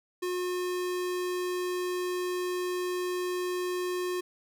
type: tone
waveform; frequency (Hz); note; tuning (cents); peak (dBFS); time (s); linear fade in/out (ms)
square; 360; F#4; -47; -30; 0.22-4.21; 10
effects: none